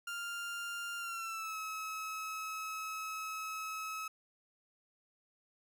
30% pulse tone with pitch glide, 1396.9 to 1288.4 Hz, F6 to E6, 0 to -40 cents, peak -36 dBFS, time 0.07-4.08 s, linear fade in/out 5 ms, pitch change -140 cents, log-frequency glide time 0.98-1.57 s, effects none

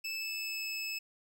25% pulse tone with pitch glide, 2627 to 2603 Hz, E7 to E7, -7 to -22 cents, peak -32 dBFS, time 0.04-0.99 s, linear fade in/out 10 ms, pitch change -15 cents, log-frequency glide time 0.14-0.66 s, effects none

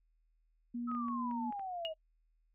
sine tone, 239.2 Hz, A#3, 45 cents sharp, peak -36 dBFS, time 0.74-1.51 s, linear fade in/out 10 ms
sine exponential sweep, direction down, 1303 to 624 Hz, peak -38 dBFS, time 0.87-1.94 s, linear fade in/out 20 ms
clicks, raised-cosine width 0.5 ms, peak -39 dBFS, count 6, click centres 0.915 / 0.95 / 1.084 / 1.312 / 1.525 / 1.595 s
sine tone with exponential decay, 2867 Hz, F7, 45 cents sharp, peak -32 dBFS, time 1.85-1.94 s, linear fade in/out 0 ms, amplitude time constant 19 ms
effects noise-tail reverb RT60 0.1 s tail -23 dB re dry + added 40 Hz sine -70 dBFS peak until 2.54 s

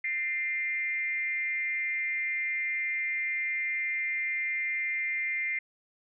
sine tone with frequency modulation, 2093 Hz, C7, in tune, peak -28 dBFS, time 0.04-5.59 s, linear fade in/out 5 ms, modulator 298 Hz, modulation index 0.51, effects none

